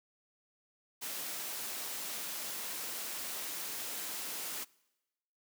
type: noise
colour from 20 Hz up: white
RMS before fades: -40 dBFS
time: 1.01-4.65 s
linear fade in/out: 20 ms
effects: noise-tail reverb RT60 1.0 s tail -24 dB re dry + high-pass 200 Hz 12 dB/octave